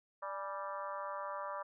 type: harmonic tone with a mistuned harmonic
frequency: 196 Hz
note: G3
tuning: in tune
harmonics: 3 / 4 / 5 / 6 / 7 / 8 / 9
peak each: -44 / -51 / -44 / -43 / -51 / -54 / -57 dBFS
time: 0.22-1.63 s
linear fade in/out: 10 ms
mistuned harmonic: 4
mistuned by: +88 cents
effects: none